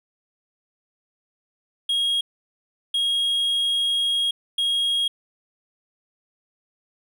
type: tone bursts at uneven times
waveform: triangle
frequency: 3276 Hz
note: G#7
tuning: 24 cents flat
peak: -18 dBFS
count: 3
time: 1.89-2.21 / 2.94-4.31 / 4.58-5.08 s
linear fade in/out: 5 ms
effects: none